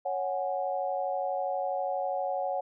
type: chord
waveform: sine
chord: C# suspended fourth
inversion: none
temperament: just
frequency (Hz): 554.4 / 739.2 / 831.5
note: C#5 / F#5 / G#5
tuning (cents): 0 / -2 / +2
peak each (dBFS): -32 / -31 / -37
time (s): 0.05-2.61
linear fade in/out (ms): 10
effects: none